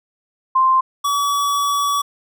sine / square tone pair in turn, 1046.5 / 1139.5 Hz, C6 / C#6, 0 / +47 cents, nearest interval minor second, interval 147 cents, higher second, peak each -11 / -17 dBFS, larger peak first, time 0.55-0.81 / 1.04-2.02 s, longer second, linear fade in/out 10 ms, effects none

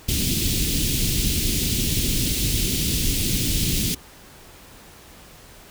pink band-stop noise, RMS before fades -22 dBFS, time 0.08-3.95 s, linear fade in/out 10 ms, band 330 to 2800 Hz, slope 24 dB/octave, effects pink hiss -46 dBFS RMS until 5.7 s

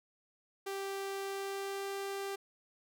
sawtooth tone with pitch glide, 392 to 394.3 Hz, G4 to G4, 0 to +10 cents, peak -33 dBFS, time 0.66-2.36 s, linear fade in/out 10 ms, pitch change +10 cents, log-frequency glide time 1.22-1.86 s, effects none

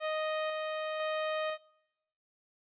sawtooth tone with tremolo, 622.3 Hz, D#5, in tune, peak -27 dBFS, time 0-1.58 s, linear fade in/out 50 ms, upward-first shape square, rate 1 Hz, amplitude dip 25%, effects noise-tail reverb RT60 1.0 s tail -25 dB re dry + resampled to 8000 Hz

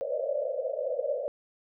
white band-pass noise, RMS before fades -31 dBFS, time 0.01-1.28 s, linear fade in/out 0 ms, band 500 to 610 Hz, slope 96 dB/octave, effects none

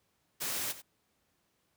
white noise with echo, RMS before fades -35 dBFS, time 0.4-0.73 s, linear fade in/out 20 ms, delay 92 ms, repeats 1, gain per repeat -14 dB, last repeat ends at 0.822 s, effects pink hiss -75 dBFS RMS until 1.76 s + high-pass 80 Hz 12 dB/octave

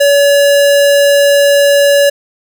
square tone, 568 Hz, C#5, 42 cents sharp, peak -6 dBFS, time 0-2.1 s, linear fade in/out 10 ms, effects none

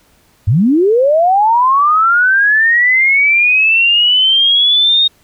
sine linear sweep, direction up, 86.2 to 3729 Hz, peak -7 dBFS, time 0.47-5.08 s, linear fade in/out 10 ms, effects pink hiss -52 dBFS RMS until 5.23 s

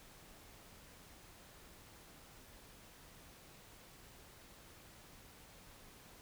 silence, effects pink hiss -59 dBFS RMS until 6.21 s

